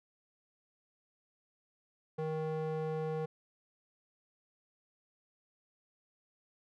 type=tone with band-pass filter; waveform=square; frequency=157.1 Hz; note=D#3; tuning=17 cents sharp; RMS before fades=-36 dBFS; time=2.18-3.26 s; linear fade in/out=10 ms; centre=470 Hz; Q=1.4; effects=none